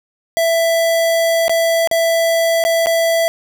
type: tone with dropouts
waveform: square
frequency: 663 Hz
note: E5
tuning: 10 cents sharp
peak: -13 dBFS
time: 0.37-3.28 s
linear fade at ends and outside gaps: 0 ms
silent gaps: 1.481-1.495 / 1.874-1.913 / 2.639-2.65 / 2.86-2.869 s
effects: 8-bit